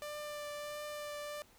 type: tone with vibrato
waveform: sawtooth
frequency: 592 Hz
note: D5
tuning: 14 cents sharp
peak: -37 dBFS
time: 0.02-1.42 s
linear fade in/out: 0 ms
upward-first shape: triangle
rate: 1.5 Hz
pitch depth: 13 cents each way
effects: pink hiss -64 dBFS RMS until 1.58 s